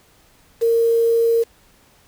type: tone with quantisation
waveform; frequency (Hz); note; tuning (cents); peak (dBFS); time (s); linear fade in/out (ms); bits
sine; 461.3; A#4; -18; -13; 0.61-1.44; 20; 6
effects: pink hiss -54 dBFS RMS until 2.07 s